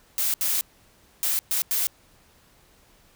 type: noise bursts at uneven times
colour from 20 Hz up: blue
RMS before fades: -24 dBFS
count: 5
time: 0.18-0.34 / 0.41-0.61 / 1.23-1.39 / 1.51-1.62 / 1.71-1.87 s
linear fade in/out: 0 ms
effects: pink hiss -58 dBFS RMS until 3.15 s